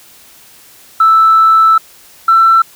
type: tone pair in turn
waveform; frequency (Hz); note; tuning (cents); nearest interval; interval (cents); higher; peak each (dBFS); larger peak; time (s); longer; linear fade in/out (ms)
sine; 1318.5 / 1339.2; E6 / E6; 0 / +27; unison; 27; second; -3; neither; 1-1.78 / 2.28-2.62; first; 5
effects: tanh soft clip ceiling 0 dBFS + white hiss -41 dBFS RMS until 2.75 s